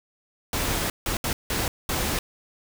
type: noise bursts at uneven times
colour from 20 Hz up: pink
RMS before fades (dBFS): -26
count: 5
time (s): 0.53-0.9 / 1.06-1.17 / 1.24-1.33 / 1.5-1.68 / 1.89-2.19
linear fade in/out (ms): 2
effects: none